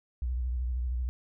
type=tone with vibrato; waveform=sine; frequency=61.74 Hz; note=B1; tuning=in tune; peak=-28 dBFS; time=0.22-1.09 s; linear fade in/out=0 ms; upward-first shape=square; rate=13 Hz; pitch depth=70 cents each way; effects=none

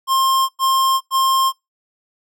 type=tone bursts; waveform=square; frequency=1062 Hz; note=C6; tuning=25 cents sharp; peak=-14 dBFS; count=3; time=0.07-1.526 s; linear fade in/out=50 ms; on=420 ms; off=98 ms; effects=noise-tail reverb RT60 0.2 s tail -25 dB re dry

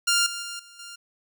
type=tone with level steps; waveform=10% pulse; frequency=1398 Hz; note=F6; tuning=1 cent sharp; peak=-11 / -23 / -25 / -39 / -31 dBFS; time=0.07-0.96 s; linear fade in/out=10 ms; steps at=0.26 / 0.42 / 0.59 / 0.79 s; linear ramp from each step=5 ms; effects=none

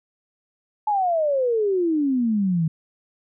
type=exponential sweep; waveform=sine; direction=down; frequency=866 to 155.56 Hz; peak=-18 dBFS; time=0.87-2.68 s; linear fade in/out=5 ms; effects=none

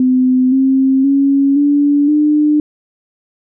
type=tone with pitch steps; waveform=sine; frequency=255.6 / 266 / 276.8 / 288.1 / 299.8 Hz; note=C4 / C4 / C#4 / D4 / D4; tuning=-40 / +29 / -2 / -33 / +36 cents; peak=-8 dBFS; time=0-2.6 s; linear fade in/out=2 ms; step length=520 ms; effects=none

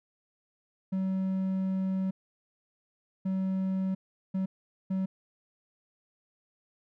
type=tone bursts at uneven times; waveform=triangle; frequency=189.7 Hz; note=F#3; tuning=43 cents sharp; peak=-25 dBFS; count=4; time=0.92-2.11 / 3.25-3.95 / 4.34-4.46 / 4.9-5.06 s; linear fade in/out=10 ms; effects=none

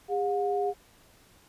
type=tone pair together; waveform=sine; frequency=404.5 / 720.7 Hz; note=G#4 / F#5; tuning=-46 / -46 cents; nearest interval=minor seventh; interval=1000 cents; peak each=-27 / -29 dBFS; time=0.08-0.74 s; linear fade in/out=50 ms; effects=pink hiss -59 dBFS RMS until 1.48 s + resampled to 32000 Hz

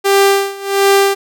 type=tone with tremolo; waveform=sawtooth; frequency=395.3 Hz; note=G4; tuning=15 cents sharp; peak=-3 dBFS; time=0.04-1.15 s; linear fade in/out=20 ms; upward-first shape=sine; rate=1.4 Hz; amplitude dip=90%; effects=none

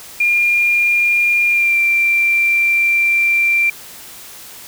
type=tone with pitch glide; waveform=sine; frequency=2408 to 2360 Hz; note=D7 to D7; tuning=+43 to +8 cents; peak=-11 dBFS; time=0.2-3.7 s; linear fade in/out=5 ms; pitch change=-35 cents; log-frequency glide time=1.47-1.78 s; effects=white hiss -36 dBFS RMS until 4.67 s

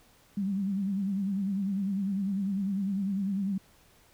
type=tone with vibrato; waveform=sine; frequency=196 Hz; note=G3; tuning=in tune; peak=-27 dBFS; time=0.37-3.58 s; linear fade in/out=5 ms; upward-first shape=sine; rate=10 Hz; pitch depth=75 cents each way; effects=pink hiss -61 dBFS RMS until 4.13 s

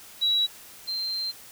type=tone pair in turn; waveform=sine; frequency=3897 / 4146 Hz; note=B7 / C8; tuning=-24 / -17 cents; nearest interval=minor second; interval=107 cents; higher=second; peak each=-20 / -27 dBFS; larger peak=first; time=0.21-0.47 / 0.87-1.32 s; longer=second; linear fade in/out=20 ms; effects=white hiss -47 dBFS RMS until 1.51 s

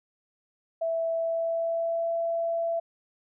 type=tone with pitch glide; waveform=sine; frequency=659.3 to 669.7 Hz; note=E5 to E5; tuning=0 to +27 cents; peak=-25 dBFS; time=0.81-2.8 s; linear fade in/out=10 ms; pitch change=+27 cents; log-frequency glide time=1.12-2.14 s; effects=none

